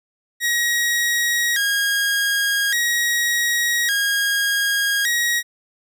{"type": "tone with vibrato", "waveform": "sawtooth", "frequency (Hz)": 1760, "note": "A6", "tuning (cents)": 0, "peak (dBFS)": -14, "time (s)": [0.4, 5.43], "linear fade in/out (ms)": 50, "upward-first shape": "square", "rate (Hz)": 0.43, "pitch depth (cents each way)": 130, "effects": []}